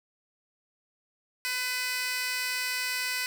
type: tone with high-pass filter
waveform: 15% pulse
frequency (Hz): 502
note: B4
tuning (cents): +28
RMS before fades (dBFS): -31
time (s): 1.45-3.26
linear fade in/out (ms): 0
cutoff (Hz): 2500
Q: 1.3
effects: none